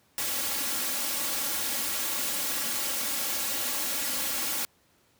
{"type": "noise with comb filter", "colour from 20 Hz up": "white", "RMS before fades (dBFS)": -30, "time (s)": [0.18, 4.65], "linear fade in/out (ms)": 0, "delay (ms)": 3.6, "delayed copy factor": 0.85, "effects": ["pink hiss -65 dBFS RMS until 5.19 s", "high-pass 80 Hz 12 dB/octave"]}